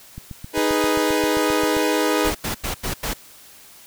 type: click train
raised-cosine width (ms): 5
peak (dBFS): -21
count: 13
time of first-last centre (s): 0.18-1.767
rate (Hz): 7.56
type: chord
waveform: sawtooth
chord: G# minor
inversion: second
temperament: equal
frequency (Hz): 311.1 / 415.3 / 493.9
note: D#4 / G#4 / B4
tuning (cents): 0 / 0 / 0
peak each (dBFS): -17 / -19 / -19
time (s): 0.53-2.33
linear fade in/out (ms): 50
type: noise bursts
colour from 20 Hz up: pink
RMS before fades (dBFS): -25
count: 5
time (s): 2.24-3.138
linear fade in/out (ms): 10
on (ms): 110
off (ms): 87
effects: white hiss -46 dBFS RMS until 3.86 s